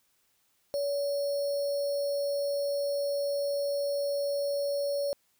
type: tone with sample-and-hold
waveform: sine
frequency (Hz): 567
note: C#5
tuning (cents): +39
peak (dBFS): -27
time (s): 0.74-5.13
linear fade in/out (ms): 0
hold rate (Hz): 4900
effects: white hiss -71 dBFS RMS until 5.39 s